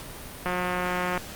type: click train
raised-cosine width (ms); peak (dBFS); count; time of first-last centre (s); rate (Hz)
0.5; -13; 130; 0.46-1.177; 180
effects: pink hiss -40 dBFS RMS until 1.35 s + Opus 48 kbps